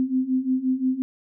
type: beating tone pair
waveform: sine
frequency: 255.3 / 261 Hz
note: C4 / C4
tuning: -42 / -4 cents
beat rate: 5.7 Hz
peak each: -25 / -22 dBFS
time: 0-1.02 s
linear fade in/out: 0 ms
effects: none